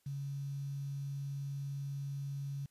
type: tone with quantisation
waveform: sine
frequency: 139.7 Hz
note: C#3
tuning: 14 cents sharp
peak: -37 dBFS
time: 0.06-2.66 s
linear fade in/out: 5 ms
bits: 10
effects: white hiss -75 dBFS RMS until 2.7 s + resampled to 32000 Hz